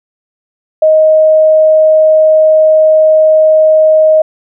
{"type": "tone", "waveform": "sine", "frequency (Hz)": 626, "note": "D#5", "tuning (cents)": 10, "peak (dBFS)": -3, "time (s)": [0.82, 4.22], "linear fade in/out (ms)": 5, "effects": []}